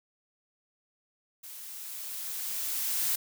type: noise with level ramp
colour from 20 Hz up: blue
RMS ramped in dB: -45 to -28 dBFS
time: 1.43-3.16 s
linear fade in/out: 10 ms
effects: none